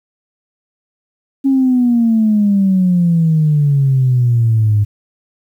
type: exponential sweep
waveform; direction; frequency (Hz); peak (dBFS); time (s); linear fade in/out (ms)
sine; down; 274.7 to 102.4; -8; 1.44-4.85; 20
effects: tanh soft clip ceiling -4 dBFS + 8-bit